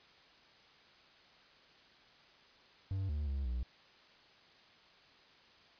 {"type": "tone with pitch steps", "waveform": "triangle", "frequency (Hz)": [96.4, 73.8, 68.8, 61], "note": ["G2", "D2", "C#2", "B1"], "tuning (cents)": [-28, 9, -12, -21], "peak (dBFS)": -32, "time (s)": [2.91, 3.63], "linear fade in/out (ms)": 0, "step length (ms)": 180, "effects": ["white hiss -62 dBFS RMS until 5.79 s", "resampled to 11025 Hz"]}